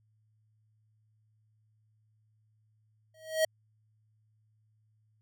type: tone with exponential growth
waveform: square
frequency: 635 Hz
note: D#5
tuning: 35 cents sharp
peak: -22 dBFS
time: 3.14-3.45 s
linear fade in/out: 5 ms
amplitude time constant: 66 ms
effects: added 108 Hz sine -67 dBFS peak until 5.21 s